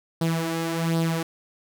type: tone with flanger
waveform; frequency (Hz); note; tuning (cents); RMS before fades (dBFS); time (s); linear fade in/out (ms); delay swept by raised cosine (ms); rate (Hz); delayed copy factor
sawtooth; 164.81; E3; 0; -25; 0.21-1.23; 5; 0.21 to 3.71; 1.3; +0.6
effects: none